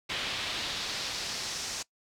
brown noise with band-pass filter sweep, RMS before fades -35 dBFS, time 0.09-1.83 s, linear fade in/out 10 ms, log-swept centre 3300 to 6100 Hz, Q 1.8, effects noise-tail reverb RT60 0.1 s tail -21 dB re dry

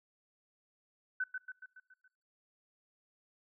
sine tone with echo, 1511 Hz, F#6, 36 cents sharp, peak -31 dBFS, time 1.2-1.24 s, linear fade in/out 5 ms, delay 140 ms, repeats 6, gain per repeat -5 dB, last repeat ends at 2.08 s, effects noise-tail reverb RT60 0.7 s tail -25 dB re dry

